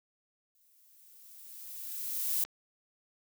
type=noise with exponential growth; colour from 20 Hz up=violet; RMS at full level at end=-29 dBFS; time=0.55-2.44 s; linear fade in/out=1 ms; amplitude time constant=410 ms
type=click; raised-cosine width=0.2 ms; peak=-28 dBFS; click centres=2.45 s
effects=none